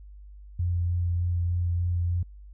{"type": "tone with vibrato", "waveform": "sine", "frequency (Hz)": 87.31, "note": "F2", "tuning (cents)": 0, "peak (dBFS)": -23, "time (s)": [0.59, 2.23], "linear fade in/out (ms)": 5, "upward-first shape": "sine", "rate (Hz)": 3.3, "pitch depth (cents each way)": 13, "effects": ["added 50 Hz sine -43 dBFS peak until 2.53 s"]}